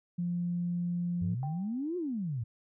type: tone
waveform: sine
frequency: 174.61 Hz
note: F3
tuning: in tune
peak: -29 dBFS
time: 0.18-1.35 s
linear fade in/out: 10 ms
type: exponential two-way sweep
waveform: sine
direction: up then down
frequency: 89.3 to 369.3 to 106.6 Hz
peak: -31 dBFS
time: 1.21-2.44 s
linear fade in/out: 10 ms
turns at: 1.97 s
type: tone with exponential decay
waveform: sine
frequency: 785 Hz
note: G5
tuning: 2 cents sharp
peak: -37 dBFS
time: 1.43-1.89 s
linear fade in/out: 1 ms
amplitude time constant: 100 ms
effects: tanh soft clip ceiling -21 dBFS